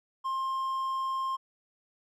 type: tone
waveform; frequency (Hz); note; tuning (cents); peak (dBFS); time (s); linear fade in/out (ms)
triangle; 1060; C6; +22; -27; 0.24-1.37; 20
effects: none